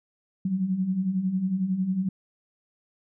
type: beating tone pair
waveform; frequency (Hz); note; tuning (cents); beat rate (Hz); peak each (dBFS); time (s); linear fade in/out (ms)
sine; 179.1 / 190.1; F3 / F#3; +44 / +47; 11; -31 / -24; 0.45-2.09; 5
effects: none